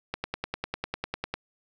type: click train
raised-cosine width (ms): 0.3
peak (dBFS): -14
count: 13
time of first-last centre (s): 0.14-1.34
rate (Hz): 10
effects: none